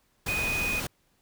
sine tone in noise, 2489 Hz, D#7, in tune, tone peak -27 dBFS, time 0.28-0.8 s, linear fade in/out 5 ms, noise pink, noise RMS -33 dBFS, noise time 0.26-0.87 s, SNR +3 dB, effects pink hiss -69 dBFS RMS until 1.21 s

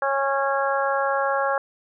harmonic tone, 274.8 Hz, C#4, 15 cents flat, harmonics 2 / 3 / 4 / 5 / 6, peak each -24 / -26 / -27 / -28 / -29 dBFS, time 0.02-1.58 s, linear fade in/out 2 ms, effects none

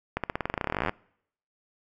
accelerating click train, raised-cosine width 0.5 ms, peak -12 dBFS, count 25, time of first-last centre 0.17-0.894 s, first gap 67 ms, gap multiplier 0.92, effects noise-tail reverb RT60 0.7 s tail -25 dB re dry

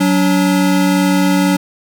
square tone pair together, 185 / 287 Hz, F#3 / D4, 0 / -40 cents, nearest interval minor sixth, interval 760 cents, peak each -14 dBFS, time 0-1.57 s, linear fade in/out 10 ms, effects none

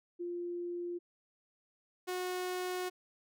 sine / sawtooth tone pair in turn, 349.2 / 364.5 Hz, F4 / F#4, 0 / -26 cents, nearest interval minor second, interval 74 cents, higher second, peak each -36 / -31 dBFS, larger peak second, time 0.19-0.99 / 2.07-2.9 s, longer second, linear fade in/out 20 ms, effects none

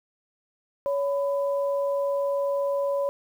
sine tone pair together, 561 / 999.6 Hz, C#5 / B5, +21 / +21 cents, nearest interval minor seventh, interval 1000 cents, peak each -23 / -34 dBFS, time 0.86-3.09 s, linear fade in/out 0 ms, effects 9-bit

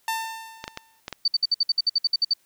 sawtooth tone with exponential decay, 897 Hz, A5, 33 cents sharp, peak -19 dBFS, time 0.08-1 s, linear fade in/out 2 ms, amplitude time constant 200 ms
clicks, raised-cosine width 0.2 ms, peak -14 dBFS, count 5, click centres 0.641 / 0.679 / 0.774 / 1.081 / 1.127 s
sine tone bursts, 4585 Hz, D8, 42 cents flat, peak -17 dBFS, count 13, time 1.25-2.336 s, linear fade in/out 5 ms, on 30 ms, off 58 ms
effects white hiss -64 dBFS RMS until 2.45 s

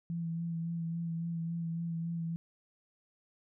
sine tone with vibrato, 167 Hz, E3, 23 cents sharp, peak -33 dBFS, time 0.1-2.36 s, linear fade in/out 0 ms, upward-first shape sine, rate 3.6 Hz, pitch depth 22 cents each way, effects none

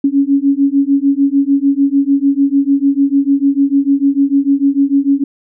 sine beating tone pair, 275 / 281.7 Hz, C#4 / C#4, -14 / +28 cents, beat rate 6.7 Hz, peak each -12 dBFS, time 0.04-5.24 s, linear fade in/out 5 ms, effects none

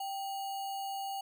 sine tone with sample-and-hold, 784 Hz, G5, in tune, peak -35 dBFS, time 0-1.21 s, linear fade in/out 5 ms, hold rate 3675 Hz, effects none

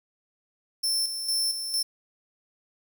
sawtooth tone with tremolo, 5350 Hz, E8, 25 cents sharp, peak -21 dBFS, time 0.83-1.83 s, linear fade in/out 10 ms, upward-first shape square, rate 2.2 Hz, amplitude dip 55%, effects 9-bit

